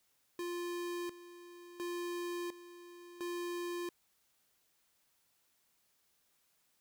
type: tone with tremolo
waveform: square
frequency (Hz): 349.2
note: F4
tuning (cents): 0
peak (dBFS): -38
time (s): 0.39-3.89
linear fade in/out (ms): 2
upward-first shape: square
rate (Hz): 0.71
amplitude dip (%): 80
effects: white hiss -75 dBFS RMS until 6.8 s